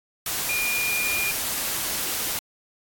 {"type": "tone in noise", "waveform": "sine", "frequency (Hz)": 2424, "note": "D#7", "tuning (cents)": -46, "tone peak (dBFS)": -24, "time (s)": [0.49, 1.31], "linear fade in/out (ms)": 2, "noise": "white", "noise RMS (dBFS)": -27, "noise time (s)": [0.26, 2.39], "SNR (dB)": 0, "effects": ["AAC 64 kbps"]}